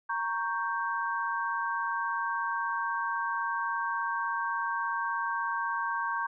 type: chord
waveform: sine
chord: G diminished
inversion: first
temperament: equal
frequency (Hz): 932.3 / 1108.7 / 1568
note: Bb5 / Db6 / G6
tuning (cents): 0 / 0 / 0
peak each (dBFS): -33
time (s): 0.09-6.27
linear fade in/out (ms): 10
effects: none